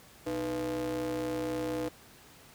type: ring-modulated tone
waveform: square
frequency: 92.5 Hz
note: F#2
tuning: in tune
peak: -29 dBFS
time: 0.26-1.89 s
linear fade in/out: 10 ms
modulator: 402 Hz
effects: pink hiss -55 dBFS RMS until 2.54 s + high-pass 60 Hz 12 dB/octave